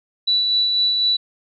sine tone with tremolo, 3951 Hz, B7, in tune, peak -14 dBFS, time 0.27-1.17 s, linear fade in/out 10 ms, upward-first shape sine, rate 4 Hz, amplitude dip 30%, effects none

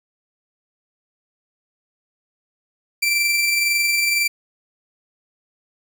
sawtooth tone with amplitude modulation, 2346 Hz, D7, 2 cents flat, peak -12 dBFS, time 3.02-4.28 s, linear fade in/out 10 ms, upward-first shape sine, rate 21.9 Hz, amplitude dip 30%, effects 9-bit

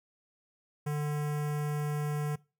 square tone with notch filter, 148.4 Hz, D3, 18 cents sharp, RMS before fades -32 dBFS, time 0.86-2.36 s, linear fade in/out 10 ms, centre 4000 Hz, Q 0.85, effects noise-tail reverb RT60 0.3 s tail -22 dB re dry

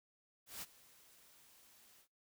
white noise with ADSR envelope, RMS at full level -45 dBFS, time 0.46-2.08 s, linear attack 160 ms, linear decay 33 ms, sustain -20 dB, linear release 83 ms, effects noise-tail reverb RT60 0.3 s tail -26 dB re dry

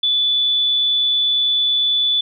sine tone, 3471 Hz, A7, 24 cents flat, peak -14 dBFS, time 0.03-2.21 s, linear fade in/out 5 ms, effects none

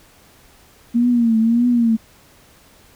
sine tone with vibrato, 233.1 Hz, A#3, in tune, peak -12 dBFS, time 0.94-1.97 s, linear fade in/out 20 ms, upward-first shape triangle, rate 1.7 Hz, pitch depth 98 cents each way, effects pink hiss -50 dBFS RMS until 2.95 s

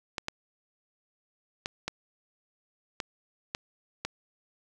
clicks, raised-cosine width 0.2 ms, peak -14 dBFS, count 7, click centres 0.182 / 0.284 / 1.659 / 1.88 / 3.002 / 3.549 / 4.05 s, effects none

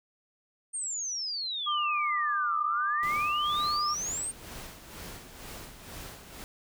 sine exponential two-way sweep, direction down then up, 8870 to 1206 to 8870 Hz, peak -31 dBFS, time 0.73-4.32 s, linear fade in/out 20 ms, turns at 2.63 s
sine tone with vibrato, 1195 Hz, D6, 30 cents sharp, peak -27 dBFS, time 1.66-3.95 s, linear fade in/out 20 ms, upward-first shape sine, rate 8.9 Hz, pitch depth 9 cents each way
pink noise with tremolo, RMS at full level -42 dBFS, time 3.03-6.44 s, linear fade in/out 0 ms, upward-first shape sine, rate 2.1 Hz, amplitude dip 60%
effects none

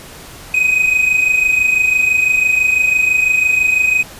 triangle tone pair together, 2489 / 2515 Hz, D#7 / D#7, 0 / +18 cents, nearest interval unison, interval 18 cents, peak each -16 / -10 dBFS, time 0.54-4.03 s, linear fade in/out 5 ms, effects pink hiss -35 dBFS RMS until 4.19 s + resampled to 32000 Hz

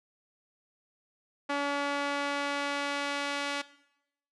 sawtooth tone with band-pass filter sweep, 284.5 Hz, C#4, 45 cents sharp, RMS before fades -32 dBFS, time 1.49-3.62 s, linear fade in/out 10 ms, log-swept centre 1300 to 2500 Hz, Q 0.71, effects noise-tail reverb RT60 0.8 s tail -18 dB re dry + resampled to 24000 Hz

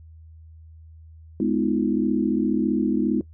sine chord, F half-diminished seventh, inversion first, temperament just, 209.5 / 251.4 / 314.3 / 349.2 Hz, Ab3 / Cb4 / Eb4 / F4, +15 / +31 / +18 / 0 cents, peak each -24 / -24 / -24 / -28 dBFS, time 1.4-3.21 s, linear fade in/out 2 ms, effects noise-tail reverb RT60 0.1 s tail -19 dB re dry + added 80 Hz sine -43 dBFS peak until 3.33 s

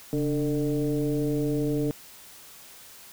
sine tone with frequency modulation, 293.7 Hz, D4, in tune, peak -23 dBFS, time 0.13-1.91 s, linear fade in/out 0 ms, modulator 155 Hz, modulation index 1.2, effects white hiss -48 dBFS RMS until 3.12 s

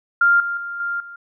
sine tone with level steps, 1396.9 Hz, F6, in tune, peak -11 / -21 / -26 / -21 / -34 dBFS, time 0.21-1.16 s, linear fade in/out 5 ms, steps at 0.4 / 0.57 / 0.8 / 1 s, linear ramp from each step 2 ms, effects none

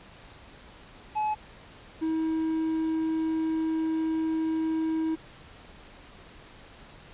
triangle tone pair in turn, 854 / 319.9 Hz, G#5 / D#4, +48 / +48 cents, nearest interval octave + perfect fourth, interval 1700 cents, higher first, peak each -23 dBFS, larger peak neither, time 1.15-1.35 / 2.01-5.16 s, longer second, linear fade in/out 20 ms, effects pink hiss -50 dBFS RMS until 7.13 s + resampled to 8000 Hz

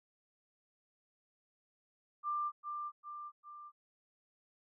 sine tone with echo, 1188 Hz, D6, 20 cents sharp, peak -33 dBFS, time 2.23-2.52 s, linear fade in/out 50 ms, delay 400 ms, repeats 3, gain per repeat -5 dB, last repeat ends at 3.72 s, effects none

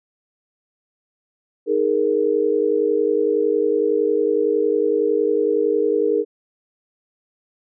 sine chord, D# suspended fourth, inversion none, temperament equal, 311.1 / 415.3 / 466.2 Hz, D#4 / G#4 / A#4, 0 / 0 / 0 cents, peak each -24 / -19 / -19 dBFS, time 1.66-6.25 s, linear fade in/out 50 ms, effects none

